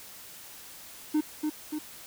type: tone with echo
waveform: triangle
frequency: 304.9 Hz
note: D#4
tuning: 35 cents flat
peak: -20 dBFS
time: 1.14-1.21 s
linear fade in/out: 10 ms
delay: 290 ms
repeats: 2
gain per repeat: -4 dB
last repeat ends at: 1.79 s
effects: white hiss -47 dBFS RMS until 2.06 s